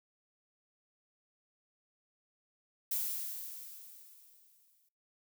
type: noise with exponential decay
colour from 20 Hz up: violet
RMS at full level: -33 dBFS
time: 2.91-4.89 s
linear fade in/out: 5 ms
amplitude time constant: 430 ms
effects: noise-tail reverb RT60 0.4 s tail -24 dB re dry